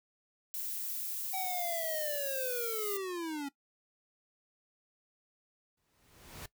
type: noise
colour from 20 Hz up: violet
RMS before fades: -38 dBFS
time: 0.54-2.97 s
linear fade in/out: 0 ms
type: linear sweep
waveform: square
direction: down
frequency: 770 to 274.1 Hz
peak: -36 dBFS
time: 1.33-3.49 s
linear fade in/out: 10 ms
type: noise with exponential growth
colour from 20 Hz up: pink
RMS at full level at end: -43 dBFS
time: 5.77-6.46 s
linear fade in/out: 5 ms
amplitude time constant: 150 ms
effects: noise-tail reverb RT60 0.1 s tail -18 dB re dry